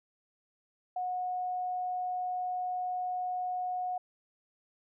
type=tone; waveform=sine; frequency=729 Hz; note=F#5; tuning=26 cents flat; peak=-31 dBFS; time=0.96-3.98 s; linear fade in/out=5 ms; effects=none